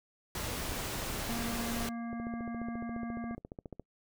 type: noise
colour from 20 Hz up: pink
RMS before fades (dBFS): -37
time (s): 0.35-1.89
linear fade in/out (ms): 2
type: harmonic tone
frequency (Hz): 233.1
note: A#3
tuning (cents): 0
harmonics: 1 / 3 / 5 / 7 / 9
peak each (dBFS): -36 / -46 / -50 / -53 / -55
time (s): 1.29-3.35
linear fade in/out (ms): 2
type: click train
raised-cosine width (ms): 2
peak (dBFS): -29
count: 25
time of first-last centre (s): 2.13-3.797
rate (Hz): 14.4
effects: noise-tail reverb RT60 0.1 s tail -26 dB re dry